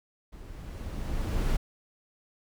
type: noise with level ramp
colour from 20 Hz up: brown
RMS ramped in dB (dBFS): -45 to -25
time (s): 0.32-1.57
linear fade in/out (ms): 10
effects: none